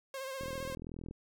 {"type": "tone with vibrato", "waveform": "sawtooth", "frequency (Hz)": 533, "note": "C5", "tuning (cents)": 32, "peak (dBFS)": -35, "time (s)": [0.14, 0.75], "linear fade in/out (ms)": 2, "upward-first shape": "sine", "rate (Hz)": 15, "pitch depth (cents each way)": 40}
{"type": "click train", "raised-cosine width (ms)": 3, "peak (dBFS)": -31, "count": 30, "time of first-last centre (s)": [0.41, 1.11], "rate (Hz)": 41.4}
{"effects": []}